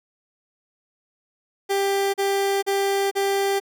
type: tone bursts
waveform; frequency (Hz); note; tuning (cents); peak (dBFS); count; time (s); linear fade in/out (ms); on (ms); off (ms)
30% pulse; 395.1; G4; +14; -17; 4; 1.69-3.601; 20; 450; 37
effects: none